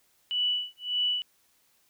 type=tone with tremolo; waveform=sine; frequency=2960 Hz; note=F#7; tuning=in tune; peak=-23 dBFS; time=0.31-1.22 s; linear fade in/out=0 ms; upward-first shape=sine; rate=1.7 Hz; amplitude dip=100%; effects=white hiss -67 dBFS RMS until 1.89 s